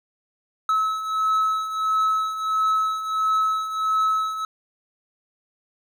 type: beating tone pair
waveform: triangle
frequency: 1293 / 1294.5 Hz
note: E6 / E6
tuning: -34 / -32 cents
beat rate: 1.5 Hz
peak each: -25 / -19 dBFS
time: 0.69-4.45 s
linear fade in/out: 2 ms
effects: none